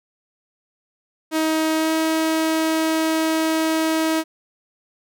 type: tone with pitch glide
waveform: sawtooth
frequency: 316.7 to 319.6 Hz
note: D#4 to D#4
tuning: +31 to +47 cents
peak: -14 dBFS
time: 1.31-4.24 s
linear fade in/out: 50 ms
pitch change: +16 cents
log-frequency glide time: 1.77-1.92 s
effects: none